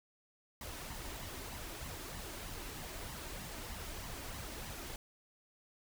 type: noise with flanger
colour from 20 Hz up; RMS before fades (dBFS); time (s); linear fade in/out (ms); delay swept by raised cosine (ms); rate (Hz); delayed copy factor
pink; -45; 0.61-4.96; 2; 0.99 to 3.29; 3.2; +0.5
effects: none